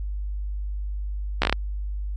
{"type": "slowing click train", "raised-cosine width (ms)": 0.3, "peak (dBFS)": -3, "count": 6, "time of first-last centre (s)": [1.42, 1.526], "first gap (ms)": 14, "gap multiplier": 1.21, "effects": ["added 50 Hz sine -26 dBFS peak until 2.16 s", "MP3 48 kbps"]}